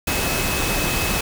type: tone in noise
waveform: sine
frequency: 2574 Hz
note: E7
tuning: 42 cents flat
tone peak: -28 dBFS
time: 0.07-1.21 s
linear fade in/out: 5 ms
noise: pink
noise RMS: -22 dBFS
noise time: 0.07-1.21 s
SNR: -9 dB
effects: none